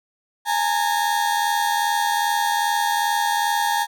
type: tone pair together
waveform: 35% pulse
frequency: 831 / 913.5 Hz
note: G#5 / A#5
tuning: +1 / -35 cents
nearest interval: major second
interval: 164 cents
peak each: -20 dBFS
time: 0.45-3.87 s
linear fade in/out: 50 ms
effects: none